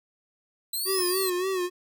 10% pulse linear two-way sweep, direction up then down, 3987 to 5274 to 3987 Hz, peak -21 dBFS, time 0.73-1.3 s, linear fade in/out 5 ms, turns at 1 s
square tone with vibrato, 370 Hz, F#4, in tune, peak -26 dBFS, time 0.85-1.7 s, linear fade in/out 50 ms, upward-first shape sine, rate 3.5 Hz, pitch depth 73 cents each way
effects none

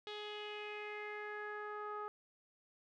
sawtooth tone with low-pass filter sweep, 419.3 Hz, G#4, 17 cents sharp, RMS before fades -45 dBFS, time 0.07-2.08 s, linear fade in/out 0 ms, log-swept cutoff 3600 to 1200 Hz, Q 4.4, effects none

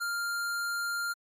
square tone, 1396.9 Hz, F6, in tune, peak -31 dBFS, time 0-1.14 s, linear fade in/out 20 ms, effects AAC 64 kbps

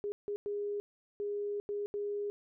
sine tone bursts at uneven times, 410 Hz, G#4, 22 cents flat, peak -33 dBFS, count 6, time 0.04-0.12 / 0.28-0.36 / 0.46-0.8 / 1.2-1.6 / 1.69-1.86 / 1.94-2.3 s, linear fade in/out 0 ms, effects none

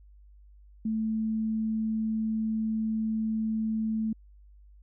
sine tone, 220 Hz, A3, in tune, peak -26 dBFS, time 0.85-4.13 s, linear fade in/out 5 ms, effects added 50 Hz sine -51 dBFS peak until 4.82 s

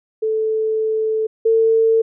sine tone pair in turn, 438.3 / 449.3 Hz, A4 / A4, -7 / +36 cents, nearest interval unison, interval 43 cents, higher second, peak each -16 / -11 dBFS, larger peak second, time 0.22-1.27 / 1.45-2.02 s, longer first, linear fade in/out 10 ms, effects none

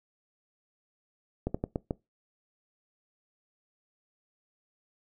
slowing click train, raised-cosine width 2 ms, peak -16 dBFS, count 5, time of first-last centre 1.47-1.909 s, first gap 75 ms, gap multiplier 1.26, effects noise-tail reverb RT60 0.2 s tail -21 dB re dry

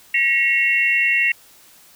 sine tone cluster, 1913 / 2182 / 2738 Hz, A#6 / C#7 / F7, +44 / -28 / -35 cents, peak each -19 dBFS, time 0.14-1.32 s, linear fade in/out 5 ms, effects white hiss -49 dBFS RMS until 1.95 s

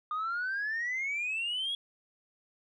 sine exponential sweep, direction up, 1213 to 3363 Hz, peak -29 dBFS, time 0.11-1.75 s, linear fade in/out 2 ms, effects tanh soft clip ceiling -28 dBFS

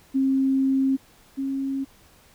sine tone pair in turn, 267.7 / 271.1 Hz, C4 / C#4, +40 / -38 cents, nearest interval unison, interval 22 cents, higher second, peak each -18 / -24 dBFS, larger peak first, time 0.14-0.97 / 1.37-1.85 s, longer first, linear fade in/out 20 ms, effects pink hiss -55 dBFS RMS until 2.34 s

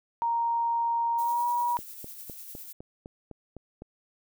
sine tone with pitch glide, 932.3 to 958.5 Hz, A#5 to A#5, 0 to +48 cents, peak -24 dBFS, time 0.22-1.77 s, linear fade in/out 0 ms, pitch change +48 cents, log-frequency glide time 1.15-1.46 s
violet noise with tremolo, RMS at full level -42 dBFS, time 1.18-2.73 s, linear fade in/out 10 ms, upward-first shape sine, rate 10 Hz, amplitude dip 35%
click train, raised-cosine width 2 ms, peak -28 dBFS, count 9, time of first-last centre 1.79-3.82 s, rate 3.94 Hz
effects none

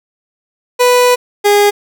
30% pulse tone pair in turn, 493.9 / 410.1 Hz, B4 / G#4, 0 / -22 cents, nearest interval minor third, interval 322 cents, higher first, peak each -4 dBFS, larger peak neither, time 0.79-1.16 / 1.44-1.71 s, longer first, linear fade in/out 20 ms, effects none

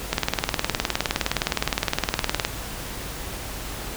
click train, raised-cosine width 0.2 ms, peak -3 dBFS, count 46, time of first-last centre 0.13-2.45 s, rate 19.4 Hz, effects added 50 Hz sine -38 dBFS peak until 3.96 s + pink hiss -34 dBFS RMS until 3.96 s

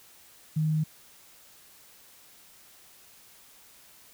sine tone, 155.6 Hz, D#3, in tune, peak -23 dBFS, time 0.56-0.84 s, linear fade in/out 10 ms, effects white hiss -55 dBFS RMS until 4.13 s

